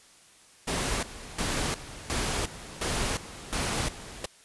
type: noise with tremolo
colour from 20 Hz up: pink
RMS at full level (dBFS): -29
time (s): 0.67-4.26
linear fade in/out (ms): 10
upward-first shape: square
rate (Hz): 1.4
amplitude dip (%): 80
effects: white hiss -56 dBFS RMS until 4.44 s + resampled to 24000 Hz